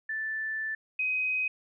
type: tone pair in turn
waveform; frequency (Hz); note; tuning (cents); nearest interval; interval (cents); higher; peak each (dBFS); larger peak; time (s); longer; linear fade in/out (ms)
sine; 1760 / 2518; A6 / D#7; 0 / +20; tritone; 620; second; -30 / -26; second; 0.09-0.75 / 0.99-1.48; first; 5
effects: none